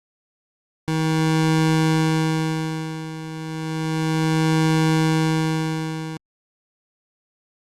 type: tone with tremolo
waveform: 25% pulse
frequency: 158.9 Hz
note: D#3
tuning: 37 cents sharp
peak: -12 dBFS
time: 0.88-6.17 s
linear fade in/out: 0 ms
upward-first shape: sine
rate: 0.32 Hz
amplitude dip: 80%
effects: low-pass 9000 Hz 12 dB/octave + Opus 48 kbps